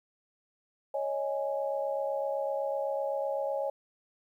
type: chord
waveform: sine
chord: C# suspended second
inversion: none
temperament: equal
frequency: 554.4 / 622.3 / 830.6 Hz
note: C#5 / D#5 / G#5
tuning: 0 / 0 / 0 cents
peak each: -31 / -35 / -37 dBFS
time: 0.94-3.7 s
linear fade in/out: 5 ms
effects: 11-bit